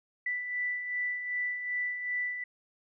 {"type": "beating tone pair", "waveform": "sine", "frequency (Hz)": [1975.5, 1978.1], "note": ["B6", "B6"], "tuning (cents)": [0, 2], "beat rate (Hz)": 2.6, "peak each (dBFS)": [-40, -31], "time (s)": [0.26, 2.44], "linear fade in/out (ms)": 5, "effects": []}